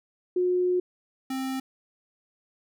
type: tone pair in turn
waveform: sine / square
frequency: 361.3 / 263.7 Hz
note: F#4 / C4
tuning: -41 / +14 cents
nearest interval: perfect fourth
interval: 545 cents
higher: first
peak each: -21 / -29 dBFS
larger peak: first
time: 0.36-0.8 / 1.3-1.6 s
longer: first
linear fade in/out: 5 ms
effects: none